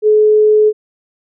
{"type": "tone", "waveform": "sine", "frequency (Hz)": 426.8, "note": "G#4", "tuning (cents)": 47, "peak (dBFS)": -6, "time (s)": [0.02, 0.73], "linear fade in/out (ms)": 50, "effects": []}